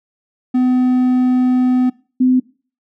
triangle / sine tone pair in turn, 252.6 / 254.9 Hz, B3 / C4, +39 / -45 cents, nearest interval unison, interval 16 cents, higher second, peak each -9 dBFS, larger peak neither, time 0.54-1.9 / 2.2-2.4 s, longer first, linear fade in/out 10 ms, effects noise-tail reverb RT60 0.4 s tail -22 dB re dry

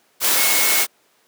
sine tone in noise, 2185 Hz, C#7, 26 cents flat, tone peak -23 dBFS, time 0.35-0.86 s, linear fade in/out 50 ms, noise white, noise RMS -17 dBFS, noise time 0.2-0.87 s, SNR -9 dB, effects pink hiss -59 dBFS RMS until 1.27 s + high-pass 300 Hz 12 dB/octave

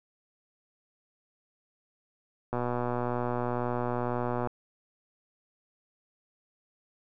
click train, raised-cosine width 1 ms, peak -17 dBFS, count 238, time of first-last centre 2.53-4.473 s, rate 122 Hz, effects none

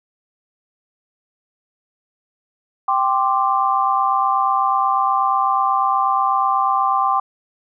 sine chord, G suspended fourth, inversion none, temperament equal, 784 / 1046.5 / 1174.7 Hz, G5 / C6 / D6, 0 / 0 / 0 cents, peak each -19 dBFS, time 2.88-7.2 s, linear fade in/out 5 ms, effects none

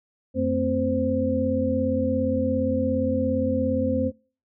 sine tone cluster, 90.3 / 224.8 / 262.1 / 519 Hz, F#2 / A3 / C4 / C5, -42 / +37 / +3 / -14 cents, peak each -29 / -27 / -25 / -25 dBFS, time 0.34-4.12 s, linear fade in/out 50 ms, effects noise-tail reverb RT60 0.4 s tail -26 dB re dry

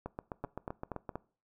two click trains, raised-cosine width 1 ms, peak -24 / -23 dBFS, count 9 / 4, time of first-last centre 0.06-1.092 / 0.44-1.156 s, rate 7.75 / 4.19 Hz, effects noise-tail reverb RT60 0.4 s tail -21 dB re dry

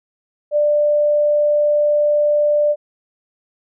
sine tone, 592 Hz, D5, 14 cents sharp, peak -12 dBFS, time 0.51-2.76 s, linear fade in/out 50 ms, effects none

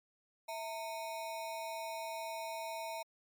square ring-modulated tone, 784 Hz, G5, in tune, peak -37 dBFS, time 0.48-3.03 s, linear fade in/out 10 ms, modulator 129 Hz, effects MP3 96 kbps

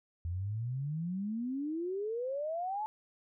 sine exponential sweep, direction up, 82.6 to 880 Hz, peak -33 dBFS, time 0.25-2.86 s, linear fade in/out 0 ms, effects none

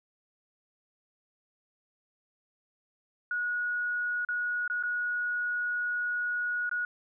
sine tone with dropouts, 1455 Hz, F#6, 29 cents flat, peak -28 dBFS, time 3.31-6.85 s, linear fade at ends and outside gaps 2 ms, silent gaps 4.249-4.287 / 4.678-4.699 / 4.827-4.835 / 6.694-6.713 s, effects none

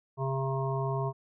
harmonic tone, 134.4 Hz, C3, 47 cents sharp, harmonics 1 / 3 / 5 / 7 / 8, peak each -30 / -35 / -37 / -38 / -39 dBFS, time 0.17-1.13 s, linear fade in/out 50 ms, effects none

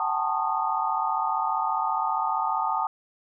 sine tone cluster, 760 / 855 / 895 / 1085 / 1231 Hz, F#5 / A5 / A5 / C#6 / D#6, +46 / -50 / +29 / -37 / -19 cents, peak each -30 / -31 / -28 / -35 / -28 dBFS, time 0-2.87 s, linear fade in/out 2 ms, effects none

